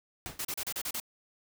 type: noise with exponential decay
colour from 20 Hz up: pink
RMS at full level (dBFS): -35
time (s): 0.26-0.45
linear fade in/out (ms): 0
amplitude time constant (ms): 40
type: noise bursts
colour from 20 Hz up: white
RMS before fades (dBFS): -35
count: 7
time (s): 0.39-1.001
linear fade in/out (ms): 5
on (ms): 59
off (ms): 33
effects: none